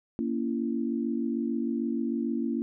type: chord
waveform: sine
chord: A# diminished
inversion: none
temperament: just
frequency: 233.1 / 279.7 / 335.6 Hz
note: A#3 / C#4 / E4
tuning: 0 / +16 / +31 cents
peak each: -29 / -32 / -33 dBFS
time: 0.19-2.62 s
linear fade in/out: 0 ms
effects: none